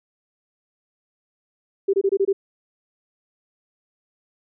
sine tone bursts, 392.4 Hz, G4, 2 cents sharp, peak -15 dBFS, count 6, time 1.88-2.33 s, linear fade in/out 10 ms, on 55 ms, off 24 ms, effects none

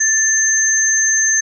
sine tone pair together, 1765 / 6290 Hz, A6 / G8, +5 / +5 cents, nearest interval octave + minor seventh, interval 2200 cents, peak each -17 / -13 dBFS, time 0-1.41 s, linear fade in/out 10 ms, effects none

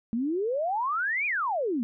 sine exponential two-way sweep, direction up then down, 218.8 to 2489 to 218.8 Hz, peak -25 dBFS, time 0.13-1.83 s, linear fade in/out 0 ms, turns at 1.26 s, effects none

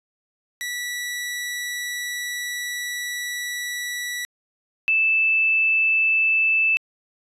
sawtooth / sine tone pair in turn, 1950 / 2635 Hz, B6 / E7, -23 / -1 cents, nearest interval perfect fourth, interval 522 cents, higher second, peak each -23 / -16 dBFS, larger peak second, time 0.61-4.25 / 4.88-6.77 s, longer first, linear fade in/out 0 ms, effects resampled to 32000 Hz

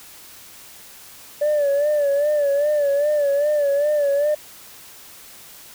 sine tone with vibrato, 580 Hz, D5, 22 cents flat, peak -14 dBFS, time 1.41-4.35 s, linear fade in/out 10 ms, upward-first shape sine, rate 2.5 Hz, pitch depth 68 cents each way, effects tanh soft clip ceiling -14 dBFS + white hiss -43 dBFS RMS until 5.74 s

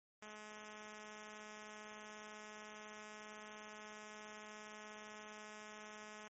5% pulse tone, 212.6 Hz, G#3, 41 cents sharp, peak -40 dBFS, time 0.22-6.28 s, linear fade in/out 5 ms, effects MP3 32 kbps

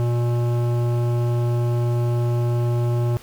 triangle tone with hard clipping, 119.7 Hz, A#2, 46 cents sharp, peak -20 dBFS, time 0-3.17 s, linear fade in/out 0 ms, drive 18 dB, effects pink hiss -46 dBFS RMS until 3.22 s

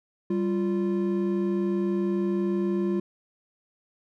triangle tone pair together, 195.56 / 348.1 Hz, G3 / F4, -4 / -6 cents, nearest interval minor seventh, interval 998 cents, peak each -24 dBFS, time 0.3-3 s, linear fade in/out 5 ms, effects none

